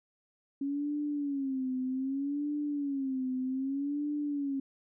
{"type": "tone with vibrato", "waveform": "sine", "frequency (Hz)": 275.1, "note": "C#4", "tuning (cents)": -13, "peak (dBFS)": -30, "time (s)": [0.61, 4.6], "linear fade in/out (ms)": 5, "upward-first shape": "sine", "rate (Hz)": 0.64, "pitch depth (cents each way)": 120, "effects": []}